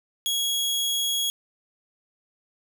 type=tone; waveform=sawtooth; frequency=3322 Hz; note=G#7; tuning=in tune; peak=-20 dBFS; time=0.26-1.3 s; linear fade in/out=0 ms; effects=none